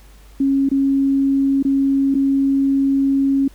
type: tone with dropouts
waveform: sine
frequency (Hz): 273.7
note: C#4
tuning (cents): -22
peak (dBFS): -13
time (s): 0.4-3.48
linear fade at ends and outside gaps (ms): 5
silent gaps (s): 0.69-0.714 / 1.627-1.649 / 2.144-2.15
effects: added 50 Hz sine -42 dBFS peak until 3.54 s + pink hiss -51 dBFS RMS until 3.54 s